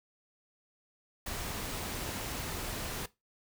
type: noise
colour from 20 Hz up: pink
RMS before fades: -38 dBFS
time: 1.26-3.06 s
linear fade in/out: 5 ms
effects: noise-tail reverb RT60 0.2 s tail -18 dB re dry